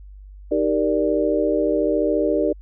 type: chord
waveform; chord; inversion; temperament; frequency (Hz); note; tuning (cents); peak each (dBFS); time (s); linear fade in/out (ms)
sine; Eb major seventh; none; equal; 311.1 / 392 / 466.2 / 587.3; Eb4 / G4 / Bb4 / D5; 0 / 0 / 0 / 0; -22 / -23 / -23 / -22; 0.51-2.53; 10
effects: added 49 Hz sine -38 dBFS peak until 2.61 s